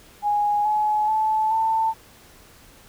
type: tone with pitch steps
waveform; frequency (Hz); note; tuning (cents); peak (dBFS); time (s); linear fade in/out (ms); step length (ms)
sine; 828 / 848.3 / 869.2 / 890.5; G#5 / G#5 / A5 / A5; -5 / +36 / -21 / +21; -18; 0.22-1.94; 50; 430
effects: pink hiss -50 dBFS RMS until 2.88 s